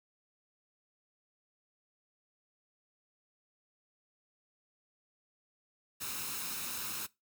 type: noise with comb filter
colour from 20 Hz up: white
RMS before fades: -39 dBFS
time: 6-7.07 s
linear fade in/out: 20 ms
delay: 0.76 ms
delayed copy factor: +0.5
effects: noise-tail reverb RT60 0.2 s tail -20 dB re dry + high-pass 100 Hz 12 dB/octave